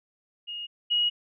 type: tone pair in turn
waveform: sine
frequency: 2861 / 2896 Hz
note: F7 / F#7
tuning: +41 / -38 cents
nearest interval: unison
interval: 21 cents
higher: second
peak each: -33 / -21 dBFS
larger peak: second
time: 0.47-0.67 / 0.9-1.1 s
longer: neither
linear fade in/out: 20 ms
effects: none